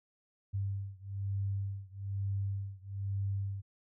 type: beating tone pair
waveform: sine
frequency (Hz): 98.2 / 99.3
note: G2 / G2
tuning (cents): +4 / +23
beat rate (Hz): 1.1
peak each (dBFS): -36 / -37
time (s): 0.53-3.62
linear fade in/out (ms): 20
effects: none